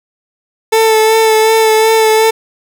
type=tone with vibrato; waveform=30% pulse; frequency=441.3 Hz; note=A4; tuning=5 cents sharp; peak=-4 dBFS; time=0.72-2.31 s; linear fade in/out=10 ms; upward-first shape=sine; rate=2.7 Hz; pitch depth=21 cents each way; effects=none